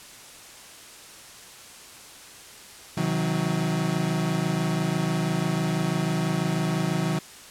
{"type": "chord", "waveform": "35% pulse", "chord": "C diminished", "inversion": "none", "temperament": "equal with one note detuned", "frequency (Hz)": [130.81, 158.92, 185], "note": ["C3", "Eb3", "Gb3"], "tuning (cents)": [0, 37, 0], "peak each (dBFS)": [-30, -24, -26], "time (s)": [2.97, 7.19], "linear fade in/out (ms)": 5, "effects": ["white hiss -45 dBFS RMS until 7.5 s", "low-pass 10000 Hz 12 dB/octave"]}